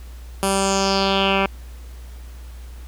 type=tone with low-pass filter sweep; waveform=10% pulse; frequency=194.8 Hz; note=G3; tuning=11 cents flat; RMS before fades=-19 dBFS; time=0.43-1.46 s; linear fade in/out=0 ms; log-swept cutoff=11000 to 2200 Hz; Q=3.7; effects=added 60 Hz sine -34 dBFS peak until 2.87 s + pink hiss -49 dBFS RMS until 2.87 s